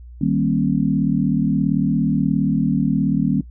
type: chord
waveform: sine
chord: Eb dominant seventh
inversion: none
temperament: equal with one note detuned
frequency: 155.56 / 196 / 233.1 / 271.6 Hz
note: Eb3 / G3 / Bb3 / Db4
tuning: 0 / 0 / 0 / -35 cents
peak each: -21 dBFS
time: 0.21-3.41 s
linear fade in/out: 5 ms
effects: noise-tail reverb RT60 0.1 s tail -19 dB re dry + added 60 Hz sine -36 dBFS peak until 3.5 s